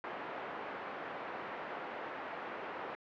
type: band-pass noise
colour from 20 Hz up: pink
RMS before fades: -43 dBFS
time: 0.04-2.95 s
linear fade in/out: 0 ms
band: 450 to 1800 Hz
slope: 12 dB/octave
effects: low-pass 3000 Hz 12 dB/octave